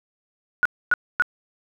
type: tone bursts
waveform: sine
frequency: 1457 Hz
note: F#6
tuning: 27 cents flat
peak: -14 dBFS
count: 3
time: 0.63-1.222 s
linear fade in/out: 0 ms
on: 24 ms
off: 260 ms
effects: 9-bit